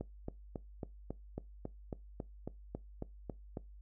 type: click train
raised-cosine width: 2 ms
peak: -26 dBFS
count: 14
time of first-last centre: 0.01-3.572 s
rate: 3.65 Hz
effects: noise-tail reverb RT60 0.2 s tail -21 dB re dry + added 50 Hz sine -51 dBFS peak until 3.81 s